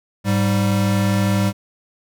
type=tone pair together; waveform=square; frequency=103.83 / 196 Hz; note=G#2 / G3; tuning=0 / 0 cents; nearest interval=major seventh; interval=1100 cents; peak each=-19 dBFS; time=0.24-1.53 s; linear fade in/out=50 ms; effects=none